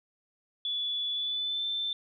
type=tone with pitch glide; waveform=sine; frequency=3436 to 3547 Hz; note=A7 to A7; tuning=-42 to +13 cents; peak=-29 dBFS; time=0.65-1.93 s; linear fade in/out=2 ms; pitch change=+55 cents; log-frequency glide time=1.12-1.65 s; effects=none